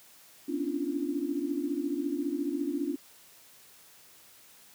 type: tone cluster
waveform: sine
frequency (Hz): 248.7 / 279.6 / 294.1 / 343.3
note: B3 / C#4 / D4 / F4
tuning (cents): +12 / +15 / +3 / -30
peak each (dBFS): -39 / -33 / -33 / -35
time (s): 0.48-2.96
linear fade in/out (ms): 10
effects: white hiss -56 dBFS RMS until 4.74 s + high-pass 80 Hz 12 dB/octave